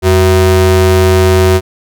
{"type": "ring-modulated tone", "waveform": "square", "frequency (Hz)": 142.8, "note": "D3", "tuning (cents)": -48, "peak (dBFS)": -3, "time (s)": [0.02, 1.61], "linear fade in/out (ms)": 50, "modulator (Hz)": 230, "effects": []}